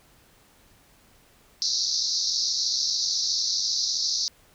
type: band-pass noise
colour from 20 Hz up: white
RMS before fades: -26 dBFS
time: 1.62-4.28 s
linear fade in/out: 0 ms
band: 4000 to 6000 Hz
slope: 96 dB/octave
effects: pink hiss -58 dBFS RMS until 4.54 s